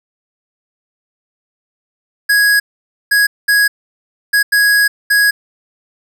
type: tone bursts at uneven times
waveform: square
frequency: 1661.2 Hz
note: G#6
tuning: in tune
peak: -9 dBFS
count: 6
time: 2.29-2.6 / 3.11-3.27 / 3.48-3.68 / 4.33-4.43 / 4.52-4.88 / 5.1-5.31 s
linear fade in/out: 10 ms
effects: none